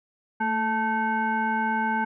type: tone with frequency modulation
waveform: sine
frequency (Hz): 880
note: A5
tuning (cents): 0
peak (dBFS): -22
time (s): 0.4-2.05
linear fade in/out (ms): 10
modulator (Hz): 657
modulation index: 1.1
effects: none